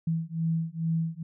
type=beating tone pair; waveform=sine; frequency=162.5 / 164.8 Hz; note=E3 / E3; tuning=-24 / 0 cents; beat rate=2.3 Hz; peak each=-29 dBFS; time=0.07-1.23 s; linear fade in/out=5 ms; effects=none